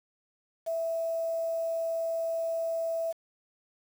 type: tone with quantisation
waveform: sine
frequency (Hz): 659.3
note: E5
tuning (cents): 0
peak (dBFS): -28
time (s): 0.66-3.13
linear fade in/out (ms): 20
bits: 8
effects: none